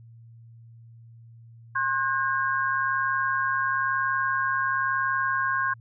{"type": "tone cluster", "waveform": "sine", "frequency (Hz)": [1071, 1473, 1614], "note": ["C6", "F#6", "G#6"], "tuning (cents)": [40, -8, -50], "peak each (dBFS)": [-26, -31, -26], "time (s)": [1.75, 5.74], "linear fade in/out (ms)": 10, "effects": ["added 115 Hz sine -46 dBFS peak until 5.8 s"]}